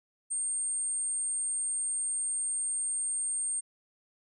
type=tone; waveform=sine; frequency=8630 Hz; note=C#9; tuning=47 cents flat; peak=-29 dBFS; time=0.3-3.61 s; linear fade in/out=20 ms; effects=none